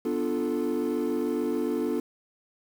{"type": "chord", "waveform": "triangle", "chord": "B half-diminished seventh", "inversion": "none", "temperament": "equal", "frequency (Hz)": [246.9, 293.7, 349.2, 440], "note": ["B3", "D4", "F4", "A4"], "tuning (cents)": [0, 0, 0, 0], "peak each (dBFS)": -28, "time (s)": [0.05, 2], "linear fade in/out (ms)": 5, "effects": ["tanh soft clip ceiling -18 dBFS", "8-bit"]}